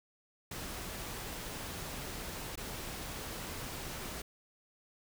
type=noise with dropouts; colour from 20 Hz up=pink; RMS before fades=-42 dBFS; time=0.51-4.22 s; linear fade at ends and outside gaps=5 ms; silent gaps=2.557-2.574 s; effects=none